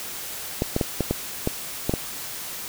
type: clicks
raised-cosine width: 2 ms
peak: -8 dBFS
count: 8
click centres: 0.621 / 0.764 / 0.812 / 1.007 / 1.11 / 1.474 / 1.895 / 1.938 s
effects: white hiss -34 dBFS RMS until 2.68 s